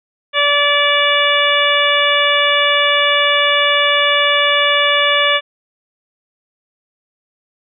harmonic tone, 578 Hz, D5, 28 cents flat, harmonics 1 / 2 / 3 / 4 / 5 / 6, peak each -18 / -18 / -18 / -18 / -18 / -18 dBFS, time 0.33-5.41 s, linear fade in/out 50 ms, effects none

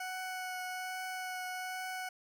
20% pulse tone with vibrato, 740 Hz, F#5, in tune, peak -33 dBFS, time 0-2.09 s, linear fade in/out 5 ms, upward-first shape triangle, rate 1.2 Hz, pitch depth 12 cents each way, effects none

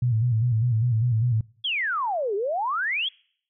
sine tone with vibrato, 116.54 Hz, A#2, in tune, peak -19 dBFS, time 0.02-1.41 s, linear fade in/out 5 ms, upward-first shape square, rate 5 Hz, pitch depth 94 cents each way
sine exponential two-way sweep, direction down then up, 3436 to 383.5 to 3436 Hz, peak -23 dBFS, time 1.64-3.09 s, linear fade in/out 10 ms, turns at 2.35 s
effects noise-tail reverb RT60 0.6 s tail -26 dB re dry

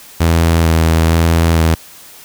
sawtooth tone with vibrato, 82.1 Hz, E2, 6 cents flat, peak -5 dBFS, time 0.2-1.75 s, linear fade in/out 10 ms, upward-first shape square, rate 1.1 Hz, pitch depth 16 cents each way, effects white hiss -38 dBFS RMS until 2.24 s

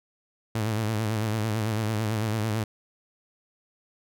sawtooth tone with vibrato, 108.9 Hz, A2, 17 cents flat, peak -21 dBFS, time 0.55-2.64 s, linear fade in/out 5 ms, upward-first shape sine, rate 9 Hz, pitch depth 79 cents each way, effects none

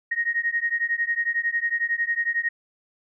sine beating tone pair, 1864.7 / 1875.7 Hz, A#6 / A#6, 0 / +10 cents, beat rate 11 Hz, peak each -25 dBFS, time 0.11-2.49 s, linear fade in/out 10 ms, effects none

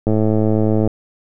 click train, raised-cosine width 2 ms, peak -4 dBFS, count 88, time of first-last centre 0.07-0.876 s, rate 108 Hz, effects none

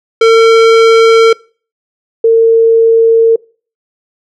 square / sine tone pair in turn, 452.8 / 454.5 Hz, A4 / A#4, +50 / -44 cents, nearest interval unison, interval 6 cents, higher second, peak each -3 dBFS, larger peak neither, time 0.21-1.33 / 2.24-3.36 s, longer neither, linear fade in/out 5 ms, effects noise-tail reverb RT60 0.4 s tail -24 dB re dry + low-pass 4000 Hz 12 dB/octave

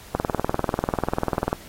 click train, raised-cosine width 1 ms, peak -7 dBFS, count 29, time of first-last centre 0.15-1.529 s, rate 20.3 Hz, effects pink hiss -45 dBFS RMS until 1.68 s + AAC 48 kbps

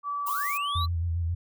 sine tone, 1152 Hz, D6, 34 cents flat, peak -28 dBFS, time 0.03-0.88 s, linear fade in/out 50 ms
violet noise, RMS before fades -36 dBFS, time 0.26-0.58 s, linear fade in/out 10 ms
triangle linear sweep, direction up, 880 to 4093 Hz, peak -30 dBFS, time 0.27-0.86 s, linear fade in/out 10 ms
sine tone with vibrato, 84.6 Hz, E2, 45 cents sharp, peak -25 dBFS, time 0.75-1.35 s, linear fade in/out 10 ms, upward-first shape square, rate 7.4 Hz, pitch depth 38 cents each way
effects none

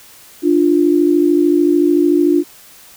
sine tone pair together, 295.7 / 349.2 Hz, D4 / F4, +12 / 0 cents, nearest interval minor third, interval 288 cents, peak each -12 dBFS, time 0.42-2.44 s, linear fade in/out 50 ms, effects white hiss -42 dBFS RMS until 2.96 s

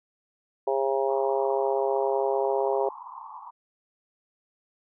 harmonic tone, 135.4 Hz, C#3, 40 cents flat, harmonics 3 / 4 / 5 / 6 / 7, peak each -26 / -28 / -30 / -32 / -33 dBFS, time 0.67-2.89 s, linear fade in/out 5 ms
white band-pass noise, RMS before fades -42 dBFS, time 1.08-3.51 s, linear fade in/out 10 ms, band 840 to 1100 Hz, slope 96 dB/octave
effects none

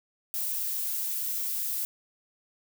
violet noise, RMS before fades -31 dBFS, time 0.34-1.85 s, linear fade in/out 0 ms, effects none

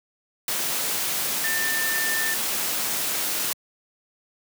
sine tone in noise, 1790 Hz, A6, 29 cents sharp, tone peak -25 dBFS, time 1.44-2.34 s, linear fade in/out 2 ms, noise white, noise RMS -26 dBFS, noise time 0.48-3.53 s, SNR -2 dB, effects high-pass 150 Hz 12 dB/octave

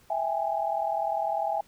sine tone cluster, 658 / 795 / 835 Hz, E5 / G5 / G#5, -3 / +24 / +9 cents, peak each -30 dBFS, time 0.1-1.61 s, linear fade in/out 5 ms, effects pink hiss -60 dBFS RMS until 1.67 s

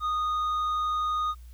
triangle tone with tanh clipping, 1236 Hz, D#6, 12 cents flat, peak -26 dBFS, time 0-1.35 s, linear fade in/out 50 ms, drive 9 dB, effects added 60 Hz sine -43 dBFS peak until 1.53 s + white hiss -63 dBFS RMS until 1.53 s

